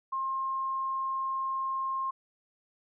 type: tone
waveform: sine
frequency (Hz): 1065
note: C6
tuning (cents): +30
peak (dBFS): -29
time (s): 0.12-2.11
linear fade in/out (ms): 10
effects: none